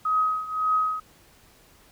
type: tone with tremolo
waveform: sine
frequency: 1264 Hz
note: D#6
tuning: 27 cents sharp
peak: -18 dBFS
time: 0.05-1 s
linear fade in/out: 5 ms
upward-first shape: triangle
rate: 1.8 Hz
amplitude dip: 85%
effects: pink hiss -56 dBFS RMS until 1.91 s